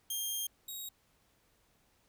10% pulse tone pair in turn, 3205 / 3791 Hz, G7 / A#7, +38 / +28 cents, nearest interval minor third, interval 290 cents, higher second, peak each -26 / -33 dBFS, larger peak first, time 0.1-0.47 / 0.68-0.89 s, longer first, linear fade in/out 5 ms, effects pink hiss -71 dBFS RMS until 2.08 s

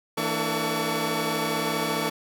15% pulse tone cluster, 164.1 / 228.6 / 293.7 / 444.5 / 1129 Hz, E3 / A#3 / D4 / A4 / C#6, -8 / -34 / 0 / +18 / +31 cents, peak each -25 dBFS, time 0.17-2.1 s, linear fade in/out 10 ms, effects none

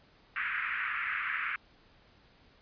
pink band-pass noise, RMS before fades -34 dBFS, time 0.36-1.56 s, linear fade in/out 2 ms, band 1300 to 2400 Hz, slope 48 dB/octave, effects pink hiss -62 dBFS RMS until 2.61 s + resampled to 11025 Hz

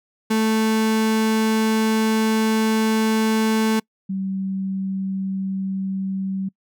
35% pulse / sine tone pair in turn, 220 / 192.01 Hz, A3 / G3, 0 / -36 cents, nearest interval major second, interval 236 cents, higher first, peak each -15 / -22 dBFS, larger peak first, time 0.3-3.8 / 4.09-6.49 s, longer first, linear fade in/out 10 ms, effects noise-tail reverb RT60 0.1 s tail -26 dB re dry

